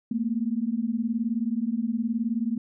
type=beating tone pair; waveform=sine; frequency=220 / 239 Hz; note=A3 / A#3; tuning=0 / +43 cents; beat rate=19 Hz; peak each=-27 dBFS; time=0.11-2.58 s; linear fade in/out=5 ms; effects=none